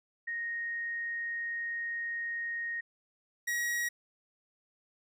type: tone pair in turn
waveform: sine / 45% pulse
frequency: 1864.7 / 1903.9 Hz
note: A#6 / A#6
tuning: 0 / +36 cents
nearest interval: unison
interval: 36 cents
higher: second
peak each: -33 / -30 dBFS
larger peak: second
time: 0.27-2.81 / 3.47-3.89 s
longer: first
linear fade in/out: 10 ms
effects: none